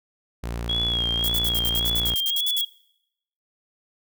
sawtooth tone, 58.3 Hz, A#1, 1 cent sharp, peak -24 dBFS, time 0.43-2.15 s, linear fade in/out 10 ms
sine tone with vibrato, 3304 Hz, G#7, 10 cents flat, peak -22 dBFS, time 0.69-2.65 s, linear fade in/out 5 ms, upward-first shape sine, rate 1.8 Hz, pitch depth 59 cents each way
violet noise bursts, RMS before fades -27 dBFS, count 14, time 1.24-2.611 s, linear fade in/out 0 ms, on 45 ms, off 57 ms
effects noise-tail reverb RT60 0.8 s tail -22 dB re dry

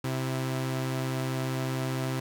sawtooth tone pair together, 130.81 / 329.4 Hz, C3 / E4, 0 / -1 cents, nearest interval octave + major third, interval 1599 cents, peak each -25 / -33 dBFS, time 0.04-2.2 s, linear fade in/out 5 ms, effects none

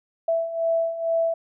sine beating tone pair, 660 / 662.2 Hz, E5 / E5, +2 / +8 cents, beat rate 2.2 Hz, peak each -27 / -22 dBFS, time 0.28-1.34 s, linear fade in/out 5 ms, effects none

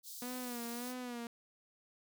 white high-pass noise, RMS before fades -48 dBFS, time 0.03-0.95 s, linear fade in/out 50 ms, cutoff 3700 Hz, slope 48 dB/octave
sawtooth tone with vibrato, 243 Hz, B3, 28 cents flat, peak -37 dBFS, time 0.22-1.27 s, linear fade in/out 2 ms, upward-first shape sine, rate 1.7 Hz, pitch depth 64 cents each way
effects none

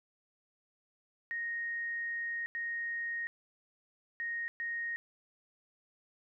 sine tone bursts at uneven times, 1864.7 Hz, A#6, in tune, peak -34 dBFS, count 4, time 1.31-2.46 / 2.55-3.27 / 4.2-4.48 / 4.6-4.96 s, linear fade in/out 0 ms, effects none

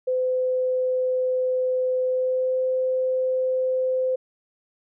sine tone with pitch glide, 510 to 515 Hz, C5 to C5, -44 to -28 cents, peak -20 dBFS, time 0.07-4.16 s, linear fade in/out 10 ms, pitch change +16 cents, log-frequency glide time 2.03-2.61 s, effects none

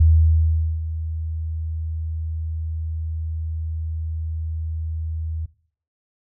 sine tone with ADSR envelope, 80 Hz, D#2, 49 cents sharp, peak -10 dBFS, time 0-5.46 s, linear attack 8 ms, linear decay 790 ms, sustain -14 dB, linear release 9 ms, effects noise-tail reverb RT60 0.5 s tail -18 dB re dry

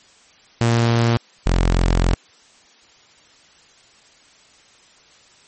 sawtooth tone pair in turn, 116.8 / 43.75 Hz, A#2 / F1, +4 / +4 cents, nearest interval octave + perfect fourth, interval 1700 cents, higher first, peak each -10 dBFS, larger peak neither, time 0.61-1.17 / 1.46-2.14 s, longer second, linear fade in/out 0 ms, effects white hiss -51 dBFS RMS until 5.47 s + MP3 32 kbps

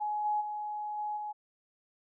sine tone with level steps, 841 Hz, G#5, 22 cents sharp, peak -30 / -27 / -34 / -32 / -35 dBFS, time 0-1.33 s, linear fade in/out 20 ms, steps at 0.24 / 0.4 / 0.97 / 1.16 s, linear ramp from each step 20 ms, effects none

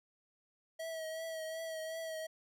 square tone with vibrato, 644 Hz, E5, 41 cents flat, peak -40 dBFS, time 0.79-2.27 s, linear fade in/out 10 ms, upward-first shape triangle, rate 2.7 Hz, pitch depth 35 cents each way, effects none

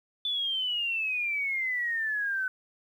sine exponential sweep, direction down, 3503 to 1503 Hz, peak -27 dBFS, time 0.25-2.48 s, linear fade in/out 2 ms, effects 10-bit

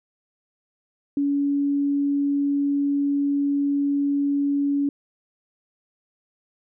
sine tone, 283.2 Hz, C#4, 37 cents sharp, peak -19 dBFS, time 1.17-4.89 s, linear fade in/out 2 ms, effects none

